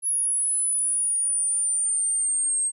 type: exponential sweep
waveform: sine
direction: down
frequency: 10548 to 8372 Hz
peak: -21 dBFS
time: 0.02-2.72 s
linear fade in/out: 50 ms
effects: none